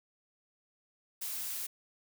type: noise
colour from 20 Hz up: blue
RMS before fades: -38 dBFS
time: 1.21-1.67 s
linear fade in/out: 10 ms
effects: none